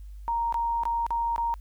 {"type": "tone with dropouts", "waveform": "sine", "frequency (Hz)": 932.3, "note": "A#5", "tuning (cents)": 0, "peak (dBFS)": -24, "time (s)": [0.28, 1.54], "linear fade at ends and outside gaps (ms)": 0, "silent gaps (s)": [[0.525, 0.543], [0.835, 0.854], [1.065, 1.106], [1.361, 1.38]], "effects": ["added 50 Hz sine -39 dBFS peak until 1.6 s", "white hiss -68 dBFS RMS until 1.6 s"]}